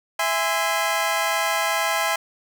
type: chord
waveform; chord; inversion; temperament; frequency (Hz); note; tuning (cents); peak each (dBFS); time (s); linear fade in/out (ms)
20% pulse; E augmented; none; just; 659.3 / 824.1 / 1030.1; E5 / G#5 / B#5; 0 / -14 / -27; -20; 0.19-2.16; 5
effects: none